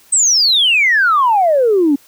sine exponential sweep, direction down, 8372 to 269.9 Hz, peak -8 dBFS, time 0.12-1.96 s, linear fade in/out 10 ms, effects tanh soft clip ceiling -4 dBFS + white hiss -48 dBFS RMS until 2.07 s

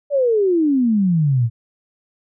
sine exponential sweep, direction down, 590 to 110.2 Hz, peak -13 dBFS, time 0.1-1.5 s, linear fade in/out 50 ms, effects none

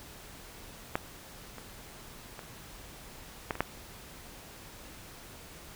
clicks, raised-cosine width 0.5 ms, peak -13 / -29 / -27 / -15 / -24 / -11 dBFS, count 6, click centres 0.955 / 1.583 / 2.392 / 3.508 / 3.554 / 3.606 s, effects pink hiss -49 dBFS RMS until 5.75 s

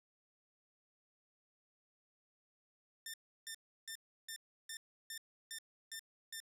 10% pulse tone bursts, 1796 Hz, A6, 35 cents sharp, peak -35 dBFS, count 9, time 3.06-6.402 s, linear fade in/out 2 ms, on 78 ms, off 330 ms, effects none

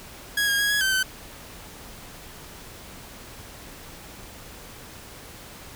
sawtooth tone with pitch steps, 1659 / 1629 / 1653 / 1672 / 1547 / 1528 Hz, G#6 / G#6 / G#6 / G#6 / G6 / G6, -2 / -34 / -9 / +11 / -23 / -45 cents, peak -17 dBFS, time 0.37-1.03 s, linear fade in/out 5 ms, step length 110 ms, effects pink hiss -43 dBFS RMS until 5.75 s

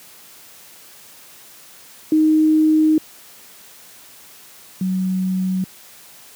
sine tone pair in turn, 311.6 / 186.78 Hz, D#4 / F#3, +3 / +17 cents, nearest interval major sixth, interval 886 cents, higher first, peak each -11 / -17 dBFS, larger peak first, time 2.12-2.98 / 4.81-5.64 s, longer first, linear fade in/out 2 ms, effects white hiss -44 dBFS RMS until 6.35 s + high-pass 100 Hz 12 dB/octave

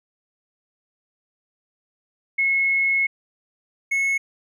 sine / triangle tone pair in turn, 2179 / 2188 Hz, C#7 / C#7, -30 / -23 cents, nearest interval unison, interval 7 cents, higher second, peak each -17 dBFS, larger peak neither, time 2.38-3.07 / 3.91-4.18 s, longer first, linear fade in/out 10 ms, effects none

